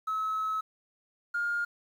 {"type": "tone pair in turn", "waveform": "triangle", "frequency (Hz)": [1291, 1414.6], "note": ["E6", "F6"], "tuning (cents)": [-37, 22], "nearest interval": "major second", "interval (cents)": 159, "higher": "second", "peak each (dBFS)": [-25, -24], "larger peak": "second", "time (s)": [[0.07, 0.61], [1.34, 1.65]], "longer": "first", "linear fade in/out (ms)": 10, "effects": ["tanh soft clip ceiling -25 dBFS", "10-bit"]}